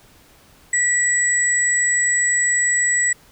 sine tone pair together, 1948 / 7833 Hz, B6 / B8, -24 / -15 cents, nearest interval 2 octaves, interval 2409 cents, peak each -18 dBFS, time 0.73-3.13 s, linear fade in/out 5 ms, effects pink hiss -51 dBFS RMS until 3.31 s

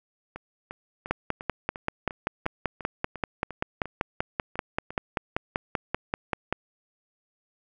two click trains, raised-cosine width 0.5 ms, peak -22 / -10 dBFS, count 14 / 29, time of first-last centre 0.36-4.905 / 1.11-6.526 s, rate 2.86 / 5.17 Hz, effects none

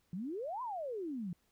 sine exponential two-way sweep, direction up then down, 164.81 to 1046.5 to 164.81 Hz, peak -37 dBFS, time 0.13-1.33 s, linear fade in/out 2 ms, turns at 0.62 s, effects pink hiss -75 dBFS RMS until 1.51 s

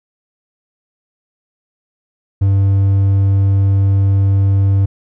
triangle tone, 98 Hz, G2, in tune, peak -7 dBFS, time 2.41-4.86 s, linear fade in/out 10 ms, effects none

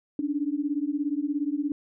sine beating tone pair, 282.5 / 299.5 Hz, C#4 / D4, +33 / +34 cents, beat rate 17 Hz, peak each -28 dBFS, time 0.19-1.72 s, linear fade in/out 2 ms, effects none

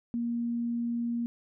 sine tone, 235.8 Hz, A#3, 20 cents sharp, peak -28 dBFS, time 0.14-1.26 s, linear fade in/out 0 ms, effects none

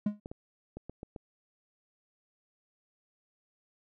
triangle tone with exponential decay, 207.9 Hz, G#3, 2 cents sharp, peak -21 dBFS, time 0.06-0.2 s, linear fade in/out 5 ms, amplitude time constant 29 ms
clicks, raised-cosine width 2 ms, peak -28 dBFS, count 6, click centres 0.259 / 0.315 / 0.77 / 0.896 / 1.031 / 1.162 s
effects none

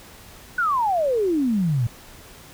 sine exponential sweep, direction down, 1510 to 111.2 Hz, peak -18 dBFS, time 0.58-1.87 s, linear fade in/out 5 ms, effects pink hiss -45 dBFS RMS until 2.53 s

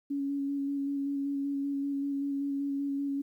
sine tone with vibrato, 279.7 Hz, C#4, 16 cents sharp, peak -29 dBFS, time 0.1-3.22 s, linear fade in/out 10 ms, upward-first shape square, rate 5.2 Hz, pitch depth 13 cents each way, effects 11-bit

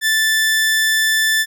sawtooth tone, 1760 Hz, A6, in tune, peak -10 dBFS, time 0.01-1.46 s, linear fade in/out 50 ms, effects none

